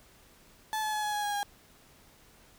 35% pulse tone with pitch steps, 867 / 858 / 849.2 / 840.4 / 831.7 / 823.1 / 814.6 Hz, A5 / A5 / G#5 / G#5 / G#5 / G#5 / G#5, -26 / -44 / +38 / +20 / +2 / -16 / -34 cents, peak -28 dBFS, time 0.73-1.43 s, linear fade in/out 0 ms, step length 100 ms, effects pink hiss -59 dBFS RMS until 2.58 s

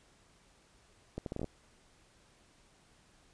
accelerating click train, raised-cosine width 2 ms, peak -24 dBFS, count 8, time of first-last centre 1.18-1.443 s, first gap 82 ms, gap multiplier 0.72, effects pink hiss -65 dBFS RMS until 3.33 s + resampled to 22050 Hz

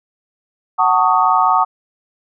sine chord, D# half-diminished seventh, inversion first, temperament just, 746.7 / 896 / 1120.1 / 1244.5 Hz, F#5 / A5 / C#6 / D#6, +16 / +31 / +18 / 0 cents, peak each -16 dBFS, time 0.78-1.65 s, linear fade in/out 20 ms, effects none

